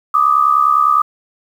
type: tone pair together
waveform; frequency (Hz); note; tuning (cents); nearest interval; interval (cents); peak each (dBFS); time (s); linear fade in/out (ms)
sine; 1182 / 1251.9; D6 / D#6; +11 / +10; minor second; 99; -12; 0.14-1.02; 5
effects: 7-bit